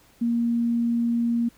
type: tone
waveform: sine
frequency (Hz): 234.7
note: A#3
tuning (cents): +12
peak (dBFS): -20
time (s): 0.21-1.49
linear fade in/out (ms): 10
effects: pink hiss -57 dBFS RMS until 1.57 s